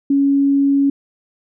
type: tone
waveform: sine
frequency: 278.5 Hz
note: C#4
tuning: 8 cents sharp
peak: -11 dBFS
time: 0.1-0.9 s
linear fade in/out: 5 ms
effects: none